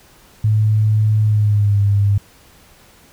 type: tone with pitch glide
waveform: sine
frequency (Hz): 107.5 to 100.88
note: A2 to G#2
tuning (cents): -40 to -50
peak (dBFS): -11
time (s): 0.44-2.18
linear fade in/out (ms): 5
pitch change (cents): -110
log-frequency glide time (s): 1.22-1.81
effects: pink hiss -48 dBFS RMS until 3.12 s